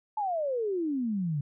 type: exponential sweep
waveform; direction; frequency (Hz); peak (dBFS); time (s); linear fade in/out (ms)
sine; down; 880 to 138.4; -27; 0.17-1.41; 5
effects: none